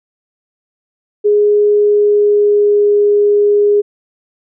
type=tone with pitch glide; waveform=sine; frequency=415.3 to 412 Hz; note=G#4 to G#4; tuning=0 to -14 cents; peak=-7 dBFS; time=1.24-3.82 s; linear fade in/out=20 ms; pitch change=-14 cents; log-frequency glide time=1.67-2.94 s; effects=none